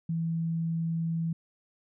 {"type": "tone", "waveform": "sine", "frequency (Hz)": 164.81, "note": "E3", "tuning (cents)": 0, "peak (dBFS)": -27, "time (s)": [0.09, 1.33], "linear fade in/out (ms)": 5, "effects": []}